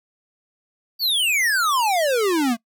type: exponential sweep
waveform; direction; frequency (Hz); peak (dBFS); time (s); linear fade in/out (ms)
square; down; 4672 to 220; -18; 0.99-2.57; 50
effects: noise-tail reverb RT60 0.1 s tail -23 dB re dry